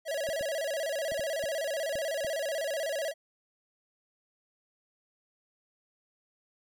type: tone with vibrato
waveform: square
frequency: 602 Hz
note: D5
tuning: 43 cents sharp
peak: -31 dBFS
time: 0.05-3.14 s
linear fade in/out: 50 ms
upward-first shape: square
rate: 16 Hz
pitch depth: 130 cents each way
type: clicks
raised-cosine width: 3 ms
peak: -32 dBFS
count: 7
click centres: 0.289 / 0.41 / 1.12 / 1.195 / 1.439 / 1.955 / 2.247 s
effects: none